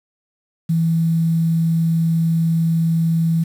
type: tone with quantisation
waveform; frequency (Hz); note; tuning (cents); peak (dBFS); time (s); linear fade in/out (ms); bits
sine; 164.4; E3; -4; -14; 0.69-3.44; 10; 7
effects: none